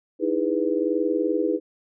sine chord, E major seventh, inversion third, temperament just, 309 / 329.6 / 412 / 494.4 Hz, D#4 / E4 / G#4 / B4, -12 / 0 / -14 / +2 cents, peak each -26 dBFS, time 0.19-1.6 s, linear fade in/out 50 ms, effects none

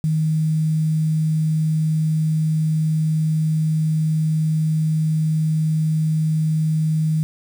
sine tone with quantisation, 156.8 Hz, D#3, 14 cents sharp, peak -16 dBFS, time 0.04-7.23 s, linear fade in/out 0 ms, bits 7, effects none

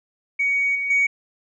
sine tone with level steps, 2245 Hz, C#7, 21 cents sharp, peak -17 / -22 / -14 dBFS, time 0.39-1.07 s, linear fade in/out 10 ms, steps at 0.75 / 0.9 s, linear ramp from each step 5 ms, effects tanh soft clip ceiling -12 dBFS

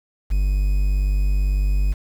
triangle tone with quantisation, 49 Hz, G1, in tune, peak -14 dBFS, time 0.3-1.94 s, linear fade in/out 20 ms, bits 7, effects none

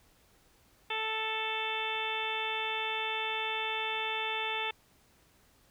harmonic tone, 440 Hz, A4, in tune, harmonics 1 / 2 / 3 / 4 / 5 / 6 / 7 / 8, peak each -41 / -37 / -42 / -42 / -40 / -37 / -43 / -39 dBFS, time 0.9-4.71 s, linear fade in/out 5 ms, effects pink hiss -65 dBFS RMS until 5.7 s

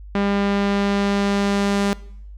sawtooth tone with low-pass filter sweep, 200.4 Hz, G3, 38 cents sharp, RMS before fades -20 dBFS, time 0.15-1.93 s, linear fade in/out 0 ms, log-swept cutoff 2900 to 8400 Hz, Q 0.77, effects noise-tail reverb RT60 0.7 s tail -20 dB re dry + added 50 Hz sine -35 dBFS peak until 2.37 s

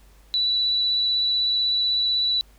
sine tone with vibrato, 3951 Hz, B7, in tune, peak -19 dBFS, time 0.34-2.41 s, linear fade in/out 0 ms, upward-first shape sine, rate 16 Hz, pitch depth 11 cents each way, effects added 50 Hz sine -50 dBFS peak until 2.58 s + pink hiss -58 dBFS RMS until 2.58 s

